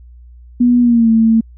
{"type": "tone with pitch glide", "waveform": "sine", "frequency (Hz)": [243.6, 224.7], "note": ["B3", "A3"], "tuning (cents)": [-24, 37], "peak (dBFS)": -7, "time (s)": [0.6, 1.41], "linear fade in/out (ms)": 10, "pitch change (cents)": -139, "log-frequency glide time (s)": [0.81, 1.1], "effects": ["added 60 Hz sine -36 dBFS peak until 1.57 s"]}